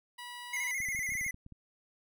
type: tone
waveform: 15% pulse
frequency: 975 Hz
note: B5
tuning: 23 cents flat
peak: -36 dBFS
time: 0.18-0.72 s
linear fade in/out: 10 ms
type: tone with vibrato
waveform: square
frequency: 2081 Hz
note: C7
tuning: 10 cents flat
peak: -33 dBFS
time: 0.53-1.31 s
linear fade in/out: 5 ms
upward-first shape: square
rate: 14 Hz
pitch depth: 60 cents each way
type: clicks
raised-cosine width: 5 ms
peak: -37 dBFS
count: 12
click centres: 0.803 / 0.887 / 0.949 / 0.991 / 1.091 / 1.121 / 1.153 / 1.212 / 1.264 / 1.344 / 1.464 / 1.523 s
effects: none